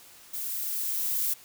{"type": "noise with level ramp", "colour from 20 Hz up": "violet", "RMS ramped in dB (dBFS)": [-34, -27], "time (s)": [0.33, 1.34], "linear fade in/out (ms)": 10, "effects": ["white hiss -52 dBFS RMS until 1.44 s"]}